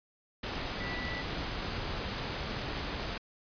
sine tone in noise, 1967 Hz, B6, 7 cents flat, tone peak -39 dBFS, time 0.8-1.22 s, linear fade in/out 5 ms, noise pink, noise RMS -36 dBFS, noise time 0.43-3.18 s, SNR -6 dB, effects resampled to 11025 Hz

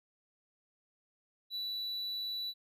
triangle tone, 3951 Hz, B7, in tune, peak -34 dBFS, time 1.5-2.54 s, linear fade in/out 50 ms, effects none

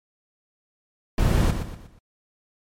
brown noise with echo, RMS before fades -19 dBFS, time 1.18-1.51 s, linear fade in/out 2 ms, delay 120 ms, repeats 4, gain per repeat -8 dB, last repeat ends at 1.99 s, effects MP3 64 kbps

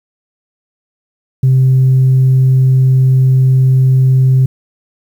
sine tone, 130.81 Hz, C3, in tune, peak -4 dBFS, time 1.43-4.46 s, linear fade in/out 5 ms, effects tanh soft clip ceiling -3 dBFS + 7-bit

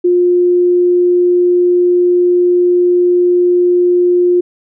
sine tone, 355 Hz, F4, 28 cents sharp, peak -7 dBFS, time 0.04-4.41 s, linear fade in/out 10 ms, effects none

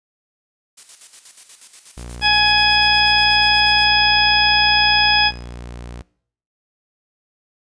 blue noise with tremolo, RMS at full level -37 dBFS, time 0.77-3.88 s, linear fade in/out 10 ms, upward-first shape square, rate 8.3 Hz, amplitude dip 60%
sawtooth tone, 59.8 Hz, A#1, 45 cents sharp, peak -27 dBFS, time 1.97-6.02 s, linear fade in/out 0 ms
harmonic tone, 839 Hz, G#5, 17 cents sharp, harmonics 1 / 2 / 3 / 4 / 6, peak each -18 / -18 / -18 / -18 / -18 dBFS, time 2.21-5.32 s, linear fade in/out 50 ms
effects noise-tail reverb RT60 0.6 s tail -22 dB re dry + resampled to 22050 Hz

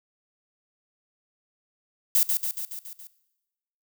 violet noise with echo, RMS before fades -20 dBFS, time 2.15-2.23 s, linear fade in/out 0 ms, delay 140 ms, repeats 6, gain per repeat -4 dB, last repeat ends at 3.07 s, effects noise-tail reverb RT60 1.0 s tail -18 dB re dry

